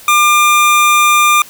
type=tone; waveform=25% pulse; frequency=1200 Hz; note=D6; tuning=37 cents sharp; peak=-3 dBFS; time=0.08-1.42 s; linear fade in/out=2 ms; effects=white hiss -37 dBFS RMS until 1.49 s